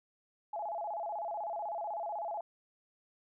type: tone with vibrato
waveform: sine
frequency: 755 Hz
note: F#5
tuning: 35 cents sharp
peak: -35 dBFS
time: 0.53-2.41 s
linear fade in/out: 5 ms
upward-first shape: square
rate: 16 Hz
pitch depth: 190 cents each way
effects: none

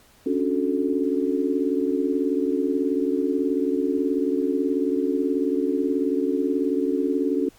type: chord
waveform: sine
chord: D major seventh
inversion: third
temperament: just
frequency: 275.3 / 293.7 / 367.1 / 440.5 Hz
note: C#4 / D4 / F#4 / A4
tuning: -12 / 0 / -14 / +2 cents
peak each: -24 / -27 / -26 / -27 dBFS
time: 0.26-7.49 s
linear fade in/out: 5 ms
effects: pink hiss -55 dBFS RMS until 7.58 s + Opus 48 kbps

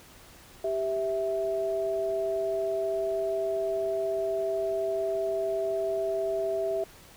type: tone pair together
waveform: sine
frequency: 392 / 656.2 Hz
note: G4 / E5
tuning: 0 / -8 cents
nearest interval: major sixth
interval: 892 cents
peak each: -30 / -28 dBFS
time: 0.64-6.84 s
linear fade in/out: 5 ms
effects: pink hiss -52 dBFS RMS until 7.16 s

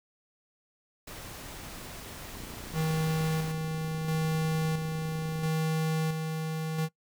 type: noise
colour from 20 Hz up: pink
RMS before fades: -43 dBFS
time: 1.07-3.52 s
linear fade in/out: 5 ms
type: click train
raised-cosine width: 3 ms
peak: -32 dBFS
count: 93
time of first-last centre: 2.37-5.457 s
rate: 29.8 Hz
type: tone with tremolo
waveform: square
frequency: 158.8 Hz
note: D#3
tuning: 36 cents sharp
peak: -27 dBFS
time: 2.73-6.89 s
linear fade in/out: 50 ms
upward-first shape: square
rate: 0.74 Hz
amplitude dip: 40%
effects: noise-tail reverb RT60 0.1 s tail -21 dB re dry

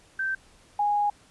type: tone pair in turn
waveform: sine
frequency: 1557 / 824.8 Hz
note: G6 / G#5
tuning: -12 / -12 cents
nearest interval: major seventh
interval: 1100 cents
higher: first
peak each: -25 / -21 dBFS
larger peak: second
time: 0.19-0.35 / 0.79-1.1 s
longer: second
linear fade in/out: 5 ms
effects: pink hiss -57 dBFS RMS until 1.3 s + resampled to 24000 Hz

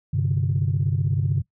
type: chord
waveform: sine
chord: G suspended fourth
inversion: none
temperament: equal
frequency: 98 / 130.81 / 146.83 Hz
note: G2 / C3 / D3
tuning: 0 / 0 / 0 cents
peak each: -23 dBFS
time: 0.13-1.42 s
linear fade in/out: 10 ms
effects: noise-tail reverb RT60 0.1 s tail -18 dB re dry + tanh soft clip ceiling -12 dBFS

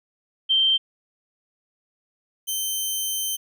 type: tone pair in turn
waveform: sine / 10% pulse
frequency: 3136 / 3100 Hz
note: G7 / G7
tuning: 0 / -20 cents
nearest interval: unison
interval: 20 cents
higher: first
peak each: -16 dBFS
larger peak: neither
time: 0.49-0.78 / 2.47-3.37 s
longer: second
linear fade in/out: 20 ms
effects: none

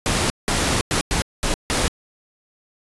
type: noise bursts at uneven times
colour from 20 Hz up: pink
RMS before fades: -20 dBFS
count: 6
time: 0.06-0.3 / 0.48-0.81 / 0.91-1.01 / 1.11-1.22 / 1.43-1.54 / 1.7-1.88 s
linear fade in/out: 0 ms
effects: resampled to 24000 Hz

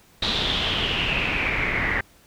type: noise with low-pass filter sweep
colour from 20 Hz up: pink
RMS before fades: -24 dBFS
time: 0.22-2.01 s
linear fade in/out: 5 ms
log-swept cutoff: 3900 to 1900 Hz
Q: 6.9
effects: pink hiss -55 dBFS RMS until 2.26 s

